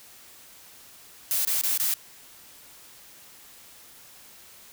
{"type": "noise bursts", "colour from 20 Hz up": "blue", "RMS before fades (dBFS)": -25, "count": 4, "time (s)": [1.31, 1.939], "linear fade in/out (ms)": 0, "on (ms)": 140, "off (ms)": 23, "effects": ["white hiss -50 dBFS RMS until 4.72 s"]}